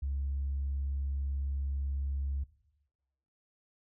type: tone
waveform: sine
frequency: 69.1 Hz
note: C#2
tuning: 5 cents flat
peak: -30 dBFS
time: 0.02-2.44 s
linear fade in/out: 10 ms
effects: noise-tail reverb RT60 1.0 s tail -18 dB re dry + tanh soft clip ceiling -27 dBFS

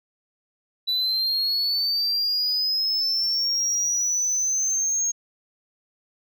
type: linear sweep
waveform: sine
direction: up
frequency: 3951 to 6540 Hz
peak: -18 dBFS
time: 0.87-5.12 s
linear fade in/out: 20 ms
effects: tanh soft clip ceiling -20 dBFS

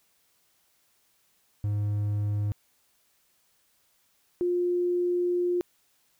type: tone pair in turn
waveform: triangle / sine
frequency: 103.5 / 353.9 Hz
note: G#2 / F4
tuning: -5 / +23 cents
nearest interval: octave + major sixth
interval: 2128 cents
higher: second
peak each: -23 dBFS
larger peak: neither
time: 1.64-2.52 / 4.41-5.61 s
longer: second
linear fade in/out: 0 ms
effects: white hiss -68 dBFS RMS until 6.19 s

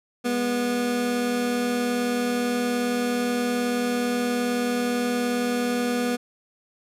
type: tone pair together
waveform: 25% pulse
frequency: 204.8 / 243.6 Hz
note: G#3 / B3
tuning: -24 / -24 cents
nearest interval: minor third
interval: 300 cents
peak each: -30 / -19 dBFS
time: 0.24-6.17 s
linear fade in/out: 20 ms
effects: resampled to 32000 Hz

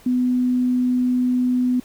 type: tone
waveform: sine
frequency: 250 Hz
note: B3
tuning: 21 cents sharp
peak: -16 dBFS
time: 0.06-1.8 s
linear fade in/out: 5 ms
effects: pink hiss -49 dBFS RMS until 1.84 s

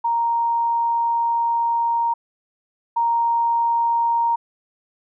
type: tone pair in turn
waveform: sine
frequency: 932.3 / 932.3 Hz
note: A#5 / A#5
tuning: 0 / 0 cents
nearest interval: unison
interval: 0 cents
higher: neither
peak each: -17 / -16 dBFS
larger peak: second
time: 0.04-2.14 / 2.96-4.36 s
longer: first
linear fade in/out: 10 ms
effects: none

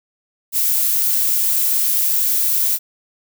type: noise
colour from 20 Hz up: violet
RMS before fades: -17 dBFS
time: 0.52-2.79 s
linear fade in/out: 50 ms
effects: none

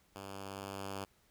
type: tone with level ramp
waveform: 5% pulse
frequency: 98 Hz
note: G2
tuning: in tune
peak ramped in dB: -34 to -28 dBFS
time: 0.15-1.05 s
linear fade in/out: 10 ms
effects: pink hiss -70 dBFS RMS until 1.3 s

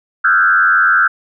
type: tone with frequency modulation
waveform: sine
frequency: 1457 Hz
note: F#6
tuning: 27 cents flat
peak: -8 dBFS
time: 0.24-1.08 s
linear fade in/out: 10 ms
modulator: 90.8 Hz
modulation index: 1.6
effects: none

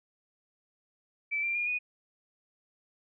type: tone with pitch steps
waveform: sine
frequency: 2317 / 2368 / 2421 / 2475 Hz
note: D7 / D7 / D#7 / D#7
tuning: -24 / +14 / -48 / -10 cents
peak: -28 dBFS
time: 1.31-1.79 s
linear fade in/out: 20 ms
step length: 120 ms
effects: none

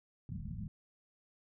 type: low-pass noise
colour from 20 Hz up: white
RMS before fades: -42 dBFS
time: 0.29-0.68 s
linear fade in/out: 2 ms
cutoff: 220 Hz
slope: 96 dB/octave
effects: none

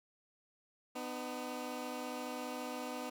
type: tone pair together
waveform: 15% pulse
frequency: 250.2 / 304.8 Hz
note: B3 / D#4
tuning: +23 / -36 cents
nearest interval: minor third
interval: 341 cents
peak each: -35 / -38 dBFS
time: 0.95-3.1 s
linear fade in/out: 10 ms
effects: none

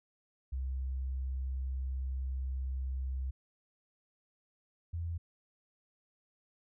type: tone pair in turn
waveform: sine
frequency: 65.4 / 83.96 Hz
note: C2 / E2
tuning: 0 / +32 cents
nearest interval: major third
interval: 432 cents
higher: second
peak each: -33 / -34 dBFS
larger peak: first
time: 0.52-3.31 / 4.93-5.18 s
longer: first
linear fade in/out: 10 ms
effects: none

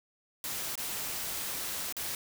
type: noise with dropouts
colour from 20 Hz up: white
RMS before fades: -36 dBFS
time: 0.44-2.15 s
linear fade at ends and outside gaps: 1 ms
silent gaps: 0.755-0.777 / 1.925-1.967 s
effects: none

